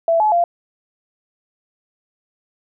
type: tone with pitch steps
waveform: sine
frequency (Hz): 665 / 854 / 691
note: E5 / G#5 / F5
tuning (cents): +15 / +48 / -19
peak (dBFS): -12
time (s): 0.08-0.44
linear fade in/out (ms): 2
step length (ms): 120
effects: none